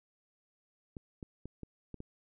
clicks, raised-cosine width 3 ms, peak -30 dBFS, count 6, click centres 0.968 / 1.228 / 1.456 / 1.633 / 1.943 / 2.004 s, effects none

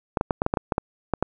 clicks, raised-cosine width 1 ms, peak -7 dBFS, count 11, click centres 0.172 / 0.211 / 0.308 / 0.419 / 0.464 / 0.539 / 0.572 / 0.722 / 0.781 / 1.137 / 1.226 s, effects none

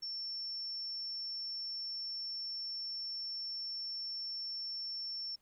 sine tone, 5420 Hz, E8, 47 cents sharp, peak -38 dBFS, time 0.02-5.36 s, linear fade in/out 10 ms, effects pink hiss -75 dBFS RMS until 5.41 s

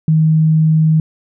sine tone, 157.7 Hz, D#3, 24 cents sharp, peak -8 dBFS, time 0.08-1 s, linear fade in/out 2 ms, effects none

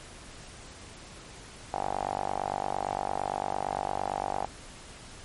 sawtooth tone with band-pass filter, 48.8 Hz, G1, 7 cents flat, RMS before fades -32 dBFS, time 1.73-4.46 s, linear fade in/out 10 ms, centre 780 Hz, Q 6.5, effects pink hiss -47 dBFS RMS until 5.24 s + MP3 48 kbps

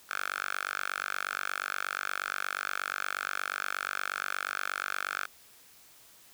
5% pulse tone with high-pass filter, 48.42 Hz, G1, 21 cents flat, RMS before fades -35 dBFS, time 0.09-5.26 s, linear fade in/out 10 ms, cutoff 1400 Hz, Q 3.5, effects white hiss -57 dBFS RMS until 6.33 s

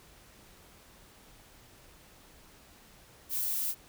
violet noise, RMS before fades -32 dBFS, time 3.29-3.75 s, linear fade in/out 50 ms, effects pink hiss -57 dBFS RMS until 3.88 s

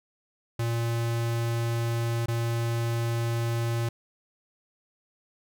square tone with dropouts, 116.54 Hz, A#2, in tune, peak -26 dBFS, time 0.59-3.89 s, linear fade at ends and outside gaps 5 ms, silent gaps 2.26-2.282 s, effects none

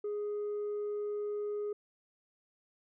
sine tone, 415.2 Hz, G#4, in tune, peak -31 dBFS, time 0.04-1.73 s, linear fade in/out 5 ms, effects tanh soft clip ceiling -32 dBFS

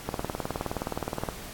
click train, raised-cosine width 1 ms, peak -15 dBFS, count 24, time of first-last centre 0.09-1.288 s, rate 19.2 Hz, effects pink hiss -42 dBFS RMS until 1.53 s + AAC 64 kbps

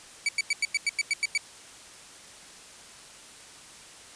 sawtooth tone bursts, 2286 Hz, D7, 47 cents flat, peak -19 dBFS, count 10, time 0.26-1.377 s, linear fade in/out 2 ms, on 28 ms, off 93 ms, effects white hiss -48 dBFS RMS until 4.15 s + resampled to 22050 Hz

